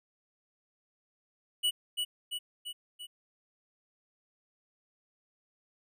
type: tone with echo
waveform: square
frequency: 2943 Hz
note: F#7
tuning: 10 cents flat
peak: -26 dBFS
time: 1.63-1.71 s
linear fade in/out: 20 ms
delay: 340 ms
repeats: 4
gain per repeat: -4 dB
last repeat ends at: 3.07 s
effects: none